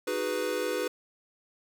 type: chord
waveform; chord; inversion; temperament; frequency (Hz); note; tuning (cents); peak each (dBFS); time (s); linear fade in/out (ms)
square; G# minor seventh; second; equal; 311.1 / 370 / 415.3 / 493.9; D#4 / F#4 / G#4 / B4; 0 / 0 / 0 / 0; -38 / -36 / -35 / -32; 0.07-0.88; 5
effects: none